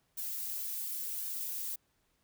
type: noise with flanger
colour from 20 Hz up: violet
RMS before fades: -38 dBFS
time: 0.17-1.76 s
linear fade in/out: 10 ms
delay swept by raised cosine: 1.5 to 5.2 ms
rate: 0.92 Hz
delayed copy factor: -0.85
effects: pink hiss -75 dBFS RMS until 2.23 s